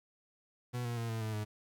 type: tone with pitch steps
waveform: 40% pulse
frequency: 122.6 / 119.11 / 115.72 / 112.42 / 109.22 / 106.11 Hz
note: B2 / A#2 / A#2 / A2 / A2 / G#2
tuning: -12 / +38 / -12 / +38 / -12 / +38 cents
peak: -34 dBFS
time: 0.73-1.45 s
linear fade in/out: 20 ms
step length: 120 ms
effects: 12-bit